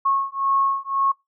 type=beating tone pair; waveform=sine; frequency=1093 / 1094.9 Hz; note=C#6 / C#6; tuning=-25 / -22 cents; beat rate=1.9 Hz; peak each=-22 / -22 dBFS; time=0.05-1.12 s; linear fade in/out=10 ms; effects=noise-tail reverb RT60 0.2 s tail -23 dB re dry